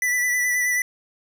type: tone with vibrato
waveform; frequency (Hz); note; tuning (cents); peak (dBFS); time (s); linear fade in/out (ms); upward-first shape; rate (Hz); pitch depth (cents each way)
square; 1975.5; B6; 0; -20; 0.02-0.82; 2; sine; 9.4; 24
effects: none